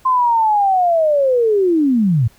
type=linear sweep; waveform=sine; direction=down; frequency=1046.5 to 103.83 Hz; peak=-11 dBFS; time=0.05-2.28 s; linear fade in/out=10 ms; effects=pink hiss -51 dBFS RMS until 2.38 s